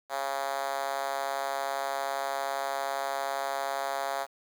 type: tone with high-pass filter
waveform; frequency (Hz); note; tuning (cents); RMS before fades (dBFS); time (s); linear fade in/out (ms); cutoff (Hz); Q
5% pulse; 137.5; C#3; -14; -32; 0.09-4.27; 50; 660; 2.9
effects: 9-bit